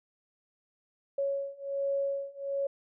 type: beating tone pair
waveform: sine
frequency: 554.4 / 555.7 Hz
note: C#5 / C#5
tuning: 0 / +4 cents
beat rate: 1.3 Hz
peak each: -33 / -32 dBFS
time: 1.18-2.67 s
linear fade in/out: 5 ms
effects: none